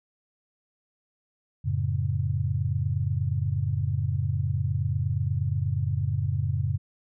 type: chord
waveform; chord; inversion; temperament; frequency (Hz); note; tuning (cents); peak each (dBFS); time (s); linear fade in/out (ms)
sine; F# minor; none; equal with one note detuned; 90.44 / 110 / 138.59; F#2 / A2 / C#3; -39 / 0 / 0; -28; 1.64-6.78; 20
effects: none